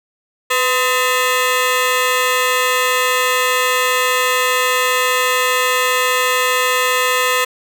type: ring-modulated tone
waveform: 15% pulse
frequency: 767 Hz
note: G5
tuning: 38 cents flat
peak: -4 dBFS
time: 0.5-7.45 s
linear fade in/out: 10 ms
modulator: 266 Hz
effects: none